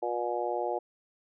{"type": "harmonic tone", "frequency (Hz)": 120, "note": "B2", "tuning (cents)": -49, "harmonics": [3, 4, 5, 6, 7], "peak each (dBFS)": [-35, -35, -35, -35, -35], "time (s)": [0.02, 0.79], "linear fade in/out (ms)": 10, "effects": []}